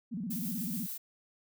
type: tone with vibrato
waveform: sine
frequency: 205.5 Hz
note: G#3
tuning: 18 cents flat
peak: -34 dBFS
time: 0.11-0.87 s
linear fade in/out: 20 ms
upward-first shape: square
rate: 16 Hz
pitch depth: 230 cents each way
type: noise with tremolo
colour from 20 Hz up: violet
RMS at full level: -39 dBFS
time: 0.3-0.98 s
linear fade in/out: 10 ms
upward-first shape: sine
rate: 7 Hz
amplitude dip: 25%
effects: none